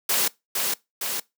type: noise with echo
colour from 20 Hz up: white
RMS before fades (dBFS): -22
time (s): 0.09-0.28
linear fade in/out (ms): 5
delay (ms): 460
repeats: 2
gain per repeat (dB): -3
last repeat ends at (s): 1.2
effects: noise-tail reverb RT60 0.2 s tail -22 dB re dry + high-pass 200 Hz 12 dB/octave